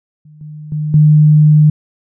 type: tone with level steps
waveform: sine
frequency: 151.8 Hz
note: D#3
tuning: 42 cents flat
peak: -37 / -27 / -15 / -4 dBFS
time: 0.25-1.7 s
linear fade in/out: 5 ms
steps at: 0.41 / 0.72 / 0.94 s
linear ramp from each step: 2 ms
effects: none